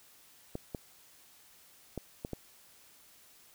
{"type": "clicks", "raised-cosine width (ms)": 2, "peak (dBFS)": -23, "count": 5, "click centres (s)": [0.554, 0.748, 1.977, 2.249, 2.333], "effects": ["white hiss -60 dBFS RMS until 3.54 s"]}